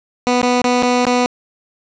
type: tone with dropouts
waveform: 15% pulse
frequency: 246.9 Hz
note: B3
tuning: in tune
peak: -6 dBFS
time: 0.27-1.26 s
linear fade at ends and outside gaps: 0 ms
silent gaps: 0.416-0.429 / 0.618-0.643 / 0.825-0.832 / 1.052-1.068 s
effects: resampled to 16000 Hz + 8-bit